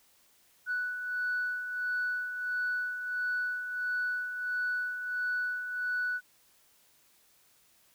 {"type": "beating tone pair", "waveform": "sine", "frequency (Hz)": [1480, 1481.5], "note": ["F#6", "F#6"], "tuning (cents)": [0, 2], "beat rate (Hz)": 1.5, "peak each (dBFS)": [-38, -30], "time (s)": [0.66, 6.21], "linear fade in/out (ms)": 50, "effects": ["tanh soft clip ceiling -25 dBFS", "white hiss -65 dBFS RMS until 7.94 s"]}